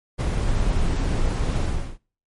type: noise with ADSR envelope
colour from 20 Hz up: brown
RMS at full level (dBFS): -19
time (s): 0.18-1.98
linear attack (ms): 24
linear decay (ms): 32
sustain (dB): -2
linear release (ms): 350
effects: noise-tail reverb RT60 0.4 s tail -24 dB re dry + MP3 48 kbps